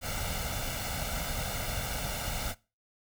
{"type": "noise with comb filter", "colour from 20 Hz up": "pink", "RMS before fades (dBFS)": -34, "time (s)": [0.01, 2.55], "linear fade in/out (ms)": 50, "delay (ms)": 1.4, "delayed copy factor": 0.7, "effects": ["noise-tail reverb RT60 0.3 s tail -21 dB re dry"]}